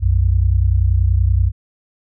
sine tone pair together, 61.7 / 92.18 Hz, B1 / F#2, -1 / -6 cents, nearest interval perfect fifth, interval 695 cents, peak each -14 dBFS, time 0-1.52 s, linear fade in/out 50 ms, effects none

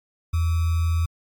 sine tone with sample-and-hold, 83 Hz, E2, 12 cents sharp, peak -18 dBFS, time 0.33-1.06 s, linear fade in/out 10 ms, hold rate 1225 Hz, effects MP3 96 kbps

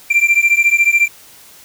triangle beating tone pair, 2356 / 2370 Hz, D7 / D7, +5 / +15 cents, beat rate 14 Hz, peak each -11 dBFS, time 0.1-1.08 s, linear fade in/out 10 ms, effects white hiss -42 dBFS RMS until 1.64 s

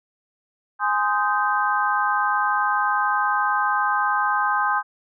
sine chord, Ab major seventh, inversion none, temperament just, 830.6 / 1038.3 / 1245.9 / 1557.4 Hz, Ab5 / C6 / Eb6 / G6, 0 / -14 / +2 / -12 cents, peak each -24 dBFS, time 0.79-4.83 s, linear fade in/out 50 ms, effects none

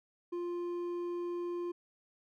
sine tone with hard clipping, 349.2 Hz, F4, in tune, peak -36 dBFS, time 0.32-1.72 s, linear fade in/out 10 ms, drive 5 dB, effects none

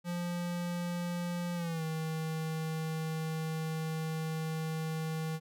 square tone with pitch glide, 174.61 to 159.2 Hz, F3 to D#3, 0 to +40 cents, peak -34 dBFS, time 0.04-5.4 s, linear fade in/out 50 ms, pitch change -160 cents, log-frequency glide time 1.55-1.83 s, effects none

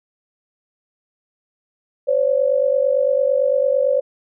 sine tone pair together, 519.1 / 568 Hz, C5 / C#5, -14 / +42 cents, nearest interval major second, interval 156 cents, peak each -17 dBFS, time 2.07-4.01 s, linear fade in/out 20 ms, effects none

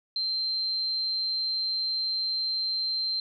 sine tone, 4134 Hz, C8, 22 cents flat, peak -26 dBFS, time 0.16-3.2 s, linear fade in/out 2 ms, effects none

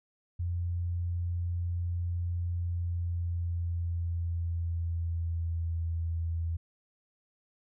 sine tone with pitch glide, 87 to 83.12 Hz, F2 to E2, -6 to +15 cents, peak -29 dBFS, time 0.39-6.57 s, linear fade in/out 10 ms, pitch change -79 cents, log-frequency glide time 2.54-5.83 s, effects none

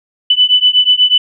sine beating tone pair, 2987 / 2995.2 Hz, F#7 / F#7, +16 / +20 cents, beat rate 8.2 Hz, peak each -10 dBFS, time 0.3-1.18 s, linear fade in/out 5 ms, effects none

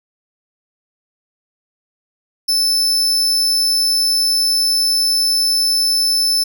40% pulse tone, 5270 Hz, E8, 1 cent flat, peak -12 dBFS, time 2.48-6.44 s, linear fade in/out 10 ms, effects none

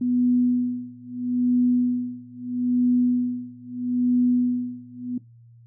sine tone with tremolo, 246.9 Hz, B3, in tune, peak -16 dBFS, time 0.01-5.18 s, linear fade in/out 5 ms, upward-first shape sine, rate 0.77 Hz, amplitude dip 95%, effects noise-tail reverb RT60 0.2 s tail -17 dB re dry + added 117 Hz sine -47 dBFS peak until 5.66 s

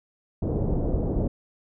pink low-pass noise, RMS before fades -25 dBFS, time 0.42-1.28 s, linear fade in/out 5 ms, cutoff 570 Hz, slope 24 dB/octave, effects none

